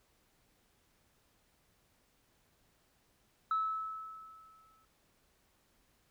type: tone with exponential decay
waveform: sine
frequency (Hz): 1302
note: E6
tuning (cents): -22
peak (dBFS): -27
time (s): 3.51-4.85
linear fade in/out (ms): 2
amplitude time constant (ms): 290
effects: tanh soft clip ceiling -25 dBFS + pink hiss -72 dBFS RMS until 6.1 s